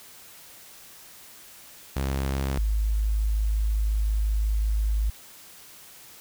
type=tone pair in turn; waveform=sawtooth / sine; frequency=67.6 / 52.77 Hz; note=C#2 / G#1; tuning=-43 / +28 cents; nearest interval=major third; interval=429 cents; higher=first; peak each=-21 / -21 dBFS; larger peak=neither; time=1.96-2.58 / 2.58-5.1 s; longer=second; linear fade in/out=5 ms; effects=white hiss -48 dBFS RMS until 6.2 s